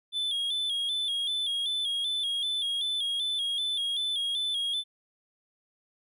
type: tone with vibrato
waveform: triangle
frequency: 3395 Hz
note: G#7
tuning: 37 cents sharp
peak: -26 dBFS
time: 0.12-4.84 s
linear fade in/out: 50 ms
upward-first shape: square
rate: 2.6 Hz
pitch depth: 59 cents each way
effects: none